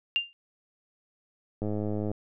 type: tone with exponential decay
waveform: sine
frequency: 2794 Hz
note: F7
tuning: in tune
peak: -19 dBFS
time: 0.16-0.33 s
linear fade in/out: 0 ms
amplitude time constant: 35 ms
type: click train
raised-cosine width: 2 ms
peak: -19 dBFS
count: 53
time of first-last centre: 1.62-2.115 s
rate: 105 Hz
effects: none